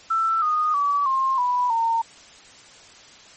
sine tone with pitch steps, 1331 / 1234.7 / 1145.4 / 1062.5 / 985.7 / 914.4 Hz, E6 / D#6 / D6 / C6 / B5 / A#5, +16 / -14 / -44 / +26 / -4 / -34 cents, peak -18 dBFS, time 0.1-2.02 s, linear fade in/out 10 ms, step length 320 ms, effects white hiss -47 dBFS RMS until 3.36 s + MP3 32 kbps

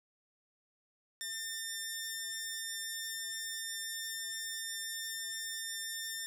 10% pulse tone, 1801 Hz, A6, 40 cents sharp, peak -29 dBFS, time 1.21-6.26 s, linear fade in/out 0 ms, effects none

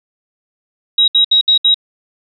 sine tone bursts, 3824 Hz, A#7, 43 cents sharp, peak -7 dBFS, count 5, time 0.98-1.744 s, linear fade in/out 5 ms, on 100 ms, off 66 ms, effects none

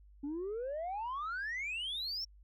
sine exponential sweep, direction up, 275.1 to 5588 Hz, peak -34 dBFS, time 0.23-2.25 s, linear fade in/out 10 ms, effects tanh soft clip ceiling -34 dBFS + added 50 Hz sine -56 dBFS peak until 2.43 s

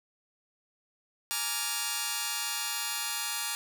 5% pulse chord, Bb dominant seventh, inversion third, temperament just, 839.1 / 932.3 / 1165.4 / 1398.5 Hz, Ab5 / Bb5 / D6 / F6, +18 / 0 / -14 / +2 cents, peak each -25 dBFS, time 1.31-3.55 s, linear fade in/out 0 ms, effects none

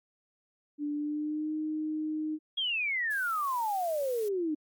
sine tone with pitch glide, 293.7 to 309.2 Hz, D4 to D#4, 0 to -11 cents, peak -30 dBFS, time 0.78-2.39 s, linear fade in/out 50 ms, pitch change +89 cents, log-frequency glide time 0.93-1.53 s
sine exponential sweep, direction down, 3335 to 294.7 Hz, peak -28 dBFS, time 2.57-4.55 s, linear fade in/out 10 ms
blue noise, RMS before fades -47 dBFS, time 3.1-4.29 s, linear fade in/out 10 ms
effects Opus 48 kbps

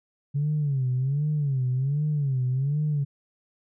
sine tone with vibrato, 138.59 Hz, C#3, in tune, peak -21 dBFS, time 0.34-3.05 s, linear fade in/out 20 ms, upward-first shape sine, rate 1.3 Hz, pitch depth 160 cents each way, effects tanh soft clip ceiling -18 dBFS

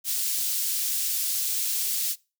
white high-pass noise, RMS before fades -27 dBFS, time 0.04-2.16 s, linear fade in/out 50 ms, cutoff 4100 Hz, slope 12 dB/octave, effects noise-tail reverb RT60 0.3 s tail -23 dB re dry

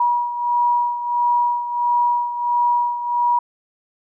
sine beating tone pair, 962 / 963.5 Hz, B5 / B5, -46 / -43 cents, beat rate 1.5 Hz, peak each -17 / -23 dBFS, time 0-3.39 s, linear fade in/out 5 ms, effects none

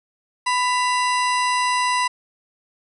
harmonic tone with a mistuned harmonic, 995 Hz, B5, 13 cents sharp, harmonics 1 / 2 / 3 / 4 / 5 / 6 / 8 / 9 / 10, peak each -19 / -25 / -29 / -31 / -33 / -35 / -37 / -38 / -39 dBFS, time 0.46-2.08 s, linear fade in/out 10 ms, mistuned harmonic 3, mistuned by -130 cents, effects none

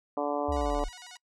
harmonic tone, 145.3 Hz, D3, 18 cents flat, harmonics 2 / 3 / 4 / 5 / 6 / 7 / 8, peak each -34 / -35 / -32 / -34 / -38 / -38 / -41 dBFS, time 0.17-0.84 s, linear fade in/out 2 ms
sine exponential sweep, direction down, 81.1 to 32.7 Hz, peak -31 dBFS, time 0.48-0.89 s, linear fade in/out 10 ms
5% pulse tone with vibrato, 841 Hz, G#5, 22 cents sharp, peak -32 dBFS, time 0.52-1.17 s, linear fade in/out 2 ms, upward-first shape square, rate 11 Hz, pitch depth 240 cents each way
effects noise-tail reverb RT60 0.1 s tail -24 dB re dry + low-pass 7000 Hz 12 dB/octave

